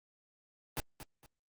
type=noise with echo; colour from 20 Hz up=pink; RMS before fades=-35 dBFS; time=0.77-0.8 s; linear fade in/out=0 ms; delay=230 ms; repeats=2; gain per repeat=-11 dB; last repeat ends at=1.26 s; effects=Opus 32 kbps